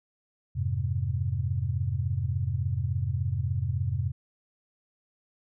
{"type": "chord", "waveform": "sine", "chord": "F minor", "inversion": "none", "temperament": "equal", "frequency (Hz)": [87.31, 103.83, 130.81], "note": ["F2", "Ab2", "C3"], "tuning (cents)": [0, 0, 0], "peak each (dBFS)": -30, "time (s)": [0.55, 4.12], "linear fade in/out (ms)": 20, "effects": []}